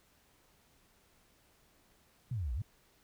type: exponential two-way sweep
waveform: sine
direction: down then up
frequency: 134.5 to 55 to 125.7 Hz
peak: -33 dBFS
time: 2.31-2.62 s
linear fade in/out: 5 ms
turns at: 2.54 s
effects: pink hiss -68 dBFS RMS until 3.03 s